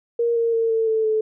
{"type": "tone with pitch steps", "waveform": "sine", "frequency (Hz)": [469.1, 462.1, 455.2, 448.4, 441.7, 435.2], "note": ["A#4", "A#4", "A#4", "A4", "A4", "A4"], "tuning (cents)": [11, -15, -41, 33, 7, -19], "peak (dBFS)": -17, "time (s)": [0.19, 1.21], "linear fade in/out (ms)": 5, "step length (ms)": 170, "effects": []}